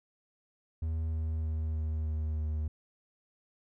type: tone with pitch steps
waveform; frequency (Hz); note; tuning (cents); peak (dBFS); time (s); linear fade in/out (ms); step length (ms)
triangle; 80.1 / 79.45 / 78.81 / 78.18 / 77.55 / 76.93; E2 / D#2 / D#2 / D#2 / D#2 / D#2; -49 / +37 / +23 / +9 / -5 / -19; -28; 0.82-2.68; 5; 310
effects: none